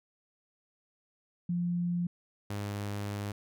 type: tone pair in turn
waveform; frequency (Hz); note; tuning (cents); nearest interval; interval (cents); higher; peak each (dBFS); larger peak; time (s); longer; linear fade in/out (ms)
sine / sawtooth; 174.61 / 102.18; F3 / G#2; 0 / -28; major sixth; 928; first; -28 / -30; first; 1.49-2.07 / 2.5-3.32; second; 5
effects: none